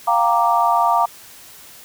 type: chord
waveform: sine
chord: G minor seventh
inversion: third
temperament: equal with one note detuned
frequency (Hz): 698.5 / 778.1 / 932.3 / 1174.7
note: F5 / G5 / Bb5 / D6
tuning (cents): 0 / -13 / 0 / 0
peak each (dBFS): -18 / -23 / -17 / -19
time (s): 0.07-1.06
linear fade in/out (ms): 10
effects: white hiss -42 dBFS RMS until 1.84 s